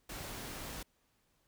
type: noise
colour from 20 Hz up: pink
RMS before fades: -44 dBFS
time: 0.09-0.83 s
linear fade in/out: 5 ms
effects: pink hiss -75 dBFS RMS until 1.47 s